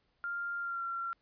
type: tone with pitch glide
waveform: sine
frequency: 1396.9 to 1368.2 Hz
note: F6 to F6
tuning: 0 to -36 cents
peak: -34 dBFS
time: 0.24-1.13 s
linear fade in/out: 0 ms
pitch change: -36 cents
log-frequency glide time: 0.6-0.83 s
effects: pink hiss -75 dBFS RMS until 1.21 s + resampled to 11025 Hz